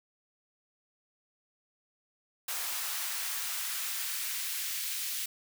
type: noise with high-pass filter sweep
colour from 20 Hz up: white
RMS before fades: -35 dBFS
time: 2.48-5.26 s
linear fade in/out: 5 ms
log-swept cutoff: 820 to 2500 Hz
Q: 0.94
effects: none